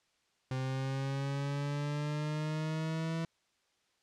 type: exponential sweep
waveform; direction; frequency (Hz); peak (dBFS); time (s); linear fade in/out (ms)
40% pulse; up; 129.7 to 164.81; -32; 0.51-3.25; 2
effects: white hiss -74 dBFS RMS until 4.02 s + low-pass 6000 Hz 12 dB/octave